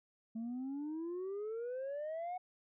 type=exponential sweep; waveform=sine; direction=up; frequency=221.1 to 741 Hz; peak=-36 dBFS; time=0.35-2.38 s; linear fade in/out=10 ms; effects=tanh soft clip ceiling -37 dBFS